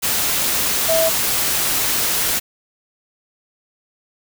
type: tone in noise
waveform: sine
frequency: 650 Hz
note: E5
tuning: 24 cents flat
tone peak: -15 dBFS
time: 0.88-1.1 s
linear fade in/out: 20 ms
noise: white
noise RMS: -19 dBFS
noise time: 0.02-2.4 s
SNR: +1 dB
effects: none